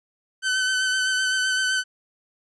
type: tone with vibrato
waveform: sawtooth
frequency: 1522 Hz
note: F#6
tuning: 48 cents sharp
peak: -17 dBFS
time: 0.42-1.84 s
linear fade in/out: 50 ms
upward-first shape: sine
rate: 7.8 Hz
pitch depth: 22 cents each way
effects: resampled to 22050 Hz